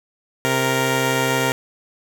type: tone pair together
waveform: 10% pulse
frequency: 132.03 / 465.9 Hz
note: C3 / A#4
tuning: +16 / -1 cents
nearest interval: octave + minor seventh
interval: 2183 cents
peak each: -12 dBFS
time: 0.45-1.52 s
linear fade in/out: 0 ms
effects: none